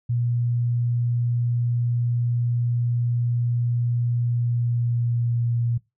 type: tone with pitch glide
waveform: sine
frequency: 120 to 118.35 Hz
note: B2 to A#2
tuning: -49 to +27 cents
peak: -20 dBFS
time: 0.09-5.78 s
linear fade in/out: 10 ms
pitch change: -24 cents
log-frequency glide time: 4.21-5.58 s
effects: noise-tail reverb RT60 0.2 s tail -20 dB re dry